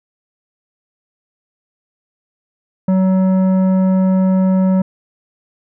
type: tone with tanh clipping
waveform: triangle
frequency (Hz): 188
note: F#3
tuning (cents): +28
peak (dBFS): -12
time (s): 2.88-4.82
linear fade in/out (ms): 5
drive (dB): 15
effects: none